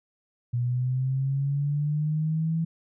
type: linear sweep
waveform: sine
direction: up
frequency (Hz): 120 to 164.81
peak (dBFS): -23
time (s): 0.53-2.65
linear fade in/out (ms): 10
effects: none